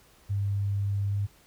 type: tone with pitch glide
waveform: sine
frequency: 100 to 100.93 Hz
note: G2 to G#2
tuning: +35 to -49 cents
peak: -25 dBFS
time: 0.29-1.27 s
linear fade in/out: 20 ms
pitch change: +16 cents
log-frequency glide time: 1.1-1.15 s
effects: pink hiss -59 dBFS RMS until 1.46 s